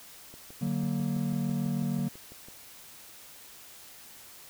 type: click train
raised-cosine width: 2 ms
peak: -35 dBFS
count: 14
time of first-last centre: 0.34-2.485 s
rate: 6.06 Hz
type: chord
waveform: triangle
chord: D augmented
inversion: none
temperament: equal with one note detuned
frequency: 146.83 / 186.61 / 233.1 Hz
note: D3 / F#3 / A#3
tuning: 0 / +15 / 0 cents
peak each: -30 dBFS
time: 0.61-2.09 s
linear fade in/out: 10 ms
effects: white hiss -50 dBFS RMS until 4.49 s